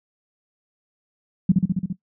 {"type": "tone with echo", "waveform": "sine", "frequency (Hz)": 183.1, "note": "F#3", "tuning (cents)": -18, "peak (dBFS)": -10, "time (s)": [1.49, 1.52], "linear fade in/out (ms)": 5, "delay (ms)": 68, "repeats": 6, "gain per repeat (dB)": -2, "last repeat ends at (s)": 1.928, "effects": ["noise-tail reverb RT60 0.1 s tail -17 dB re dry"]}